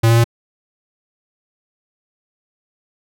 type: tone with pitch steps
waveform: square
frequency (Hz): 114.1 / 115.8 / 117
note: A#2 / A#2 / A#2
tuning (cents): -37 / -11 / +7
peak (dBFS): -10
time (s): 0.03-0.243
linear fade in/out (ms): 10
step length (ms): 71
effects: none